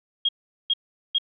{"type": "tone bursts", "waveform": "sine", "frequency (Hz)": 3259, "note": "G#7", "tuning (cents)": -33, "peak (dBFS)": -18, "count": 3, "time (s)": [0.25, 1.184], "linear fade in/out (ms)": 5, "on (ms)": 38, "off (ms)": 410, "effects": []}